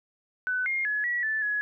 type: tone with pitch steps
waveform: sine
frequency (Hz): 1501 / 2128 / 1697 / 1931 / 1752 / 1685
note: F#6 / C7 / G#6 / B6 / A6 / G#6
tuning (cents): +24 / +29 / +37 / -39 / -8 / +25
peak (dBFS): -25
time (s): 0.47-1.61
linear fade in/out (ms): 0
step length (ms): 190
effects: none